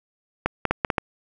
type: clicks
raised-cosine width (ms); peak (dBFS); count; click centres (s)
0.5; -5; 6; 0.46 / 0.653 / 0.71 / 0.848 / 0.902 / 0.982
effects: none